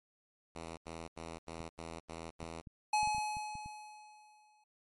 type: tone bursts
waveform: 5% pulse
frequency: 82.41 Hz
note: E2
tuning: in tune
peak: -32 dBFS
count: 7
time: 0.55-2.612 s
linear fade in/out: 5 ms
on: 220 ms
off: 87 ms
type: clicks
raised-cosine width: 5 ms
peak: -37 dBFS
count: 10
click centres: 1.605 / 2.429 / 2.672 / 3.031 / 3.074 / 3.148 / 3.182 / 3.369 / 3.554 / 3.66 s
type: tone with exponential decay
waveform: square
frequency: 848 Hz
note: G#5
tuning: 36 cents sharp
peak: -28 dBFS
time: 2.93-4.64 s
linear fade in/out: 5 ms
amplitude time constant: 370 ms
effects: MP3 48 kbps